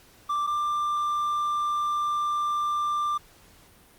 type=tone pair in turn; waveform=triangle; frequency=1174.7 / 1186.3 Hz; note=D6 / D6; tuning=0 / +17 cents; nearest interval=unison; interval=17 cents; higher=second; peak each=-22 dBFS; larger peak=neither; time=0.29-0.47 / 0.47-3.18 s; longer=second; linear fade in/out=10 ms; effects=pink hiss -55 dBFS RMS until 3.98 s + Opus 48 kbps